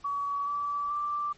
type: tone with pitch steps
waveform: sine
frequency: 1134 / 1155 / 1174 Hz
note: C#6 / D6 / D6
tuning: +39 / -29 / -1 cents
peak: -28 dBFS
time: 0.04-1.33 s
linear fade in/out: 10 ms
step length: 430 ms
effects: pink hiss -59 dBFS RMS until 1.37 s + MP3 32 kbps